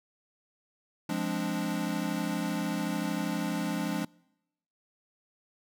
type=chord; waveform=square; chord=D half-diminished seventh; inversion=first; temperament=equal; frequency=174.61 / 207.7 / 261.6 / 293.7 Hz; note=F3 / Ab3 / C4 / D4; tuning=0 / 0 / 0 / 0 cents; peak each=-35 / -35 / -38 / -35 dBFS; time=1.09-4.05 s; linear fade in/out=5 ms; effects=noise-tail reverb RT60 0.9 s tail -26 dB re dry